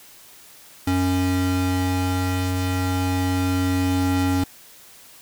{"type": "tone pair together", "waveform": "square", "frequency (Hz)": [91.9, 275.4], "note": ["F#2", "C#4"], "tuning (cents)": [-11, -11], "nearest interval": "octave + perfect fifth", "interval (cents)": 1900, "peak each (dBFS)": -23, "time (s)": [0.87, 4.44], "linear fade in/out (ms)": 5, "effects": ["white hiss -47 dBFS RMS until 5.21 s"]}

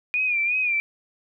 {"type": "tone with vibrato", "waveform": "sine", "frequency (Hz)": 2432, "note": "D#7", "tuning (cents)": -40, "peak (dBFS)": -20, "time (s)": [0.14, 0.8], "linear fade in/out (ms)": 0, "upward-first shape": "sine", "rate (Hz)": 2.8, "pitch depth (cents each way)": 74, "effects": []}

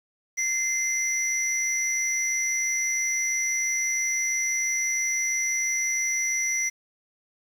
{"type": "tone pair together", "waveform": "sine", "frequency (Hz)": [2080, 5883], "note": ["C7", "F#8"], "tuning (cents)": [-11, -11], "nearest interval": "octave + tritone", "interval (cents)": 1800, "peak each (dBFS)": [-25, -24], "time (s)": [0.37, 6.7], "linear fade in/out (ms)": 20, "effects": ["tanh soft clip ceiling -19 dBFS", "8-bit"]}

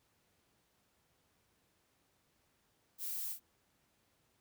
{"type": "noise with echo", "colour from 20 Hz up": "violet", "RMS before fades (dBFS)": -41, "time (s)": [2.98, 3.36], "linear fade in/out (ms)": 50, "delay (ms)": 39, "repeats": 1, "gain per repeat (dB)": -6, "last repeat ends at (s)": 3.399, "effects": ["pink hiss -75 dBFS RMS until 4.4 s", "high-pass 60 Hz 12 dB/octave"]}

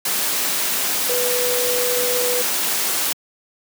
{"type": "tone in noise", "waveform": "sine", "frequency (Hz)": 493.9, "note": "B4", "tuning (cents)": 0, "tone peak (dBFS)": -21, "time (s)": [1.09, 2.42], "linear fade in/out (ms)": 5, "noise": "white", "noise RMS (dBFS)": -21, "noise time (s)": [0.05, 3.13], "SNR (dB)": -3, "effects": ["high-pass 200 Hz 12 dB/octave"]}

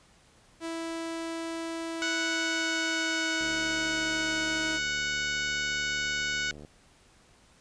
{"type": "tone with pitch glide", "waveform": "sawtooth", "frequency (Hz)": [329.6, 318.2], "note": ["E4", "D#4"], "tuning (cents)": [0, 39], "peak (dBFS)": -29, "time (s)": [0.6, 4.8], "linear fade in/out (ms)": 50, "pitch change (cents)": -61, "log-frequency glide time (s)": [1.88, 4.41]}
{"type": "harmonic tone", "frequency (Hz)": 740, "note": "F#5", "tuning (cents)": 0, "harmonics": [2, 3, 4, 5, 6, 7, 8, 9, 10], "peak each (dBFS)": [-31, -35, -37, -39, -41, -42, -43, -44, -45], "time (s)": [2.02, 6.51], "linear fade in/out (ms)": 0}
{"type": "click train", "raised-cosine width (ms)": 2, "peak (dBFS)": -33, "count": 241, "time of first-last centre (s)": [3.41, 6.649], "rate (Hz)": 74.1}
{"effects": ["pink hiss -60 dBFS RMS until 7.6 s", "resampled to 22050 Hz"]}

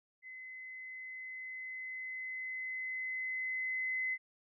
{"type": "tone with level ramp", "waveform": "sine", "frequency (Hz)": 2038, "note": "C7", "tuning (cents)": -46, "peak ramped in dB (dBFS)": [-46, -32], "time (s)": [0.22, 4.18], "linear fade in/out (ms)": 50, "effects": []}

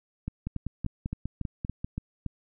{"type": "two click trains", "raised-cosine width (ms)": 5, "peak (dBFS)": [-19, -19], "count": [8, 8], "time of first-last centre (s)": [[0.47, 1.845], [0.28, 2.263]], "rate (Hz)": [5.09, 3.53], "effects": []}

